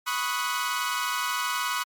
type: tone cluster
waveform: sawtooth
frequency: 991 / 1103 / 1252 / 1477 Hz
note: B5 / C#6 / D#6 / F#6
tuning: +6 / -9 / +10 / -3 cents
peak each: -28 dBFS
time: 0.06-1.84 s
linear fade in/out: 20 ms
effects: MP3 96 kbps